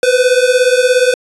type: beating tone pair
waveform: square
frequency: 493.9 / 510.9 Hz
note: B4 / C5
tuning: 0 / -41 cents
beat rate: 17 Hz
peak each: -12 dBFS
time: 0.03-1.14 s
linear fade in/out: 2 ms
effects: resampled to 24000 Hz